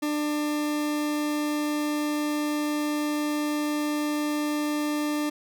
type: tone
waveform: 40% pulse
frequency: 298 Hz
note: D4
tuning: 25 cents sharp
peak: -24 dBFS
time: 0.02-5.3 s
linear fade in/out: 10 ms
effects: none